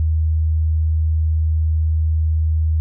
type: tone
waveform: sine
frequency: 79 Hz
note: D#2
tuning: 27 cents sharp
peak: -14 dBFS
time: 0-2.8 s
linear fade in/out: 0 ms
effects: none